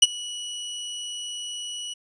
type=tone with ADSR envelope; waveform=sawtooth; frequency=2936 Hz; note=F#7; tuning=14 cents flat; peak=-5 dBFS; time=0.02-1.94 s; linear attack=8 ms; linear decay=30 ms; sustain=-23 dB; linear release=11 ms; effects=resampled to 22050 Hz